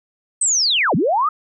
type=linear two-way sweep; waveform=sine; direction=down then up; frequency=8372 to 133 to 1287 Hz; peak=-14 dBFS; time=0.41-1.29 s; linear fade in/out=5 ms; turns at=0.95 s; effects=none